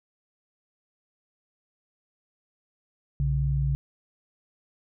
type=tone pair together; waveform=sine; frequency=61.74 / 139.81 Hz; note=B1 / C#3; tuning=0 / +15 cents; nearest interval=octave + major second; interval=1415 cents; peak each=-26 / -24 dBFS; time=3.2-3.75 s; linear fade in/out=0 ms; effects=none